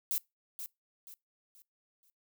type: noise with echo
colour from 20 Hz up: violet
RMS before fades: -32 dBFS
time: 0.11-0.18 s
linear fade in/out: 0 ms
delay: 480 ms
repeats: 4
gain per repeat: -9 dB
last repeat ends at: 2.1 s
effects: noise-tail reverb RT60 0.2 s tail -23 dB re dry